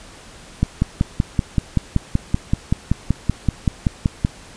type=click train; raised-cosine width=5 ms; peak=-3 dBFS; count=20; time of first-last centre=0.63-4.249 s; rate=5.25 Hz; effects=pink hiss -42 dBFS RMS until 4.56 s + resampled to 22050 Hz